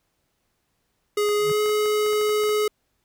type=tone with pitch glide; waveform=square; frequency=415.9 to 422.9 Hz; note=G#4 to G#4; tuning=+2 to +31 cents; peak=-20 dBFS; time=1.17-2.68 s; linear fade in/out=5 ms; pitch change=+29 cents; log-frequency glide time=1.36-1.6 s
type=clicks; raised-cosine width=0.5 ms; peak=-25 dBFS; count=11; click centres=1.29 / 1.496 / 1.66 / 1.693 / 1.858 / 2.063 / 2.132 / 2.213 / 2.294 / 2.437 / 2.493 s
type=tone with exponential growth; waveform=sine; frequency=153.4 Hz; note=D#3; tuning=24 cents flat; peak=-27 dBFS; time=1.34-1.52 s; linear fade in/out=5 ms; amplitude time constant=38 ms
effects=pink hiss -72 dBFS RMS until 3.04 s